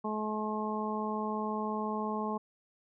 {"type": "harmonic tone", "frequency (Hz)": 214.3, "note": "A3", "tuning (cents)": -45, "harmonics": [1, 2, 3, 4, 5], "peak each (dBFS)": [-35, -38, -42, -38, -38], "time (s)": [0.04, 2.38], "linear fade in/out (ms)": 10, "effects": []}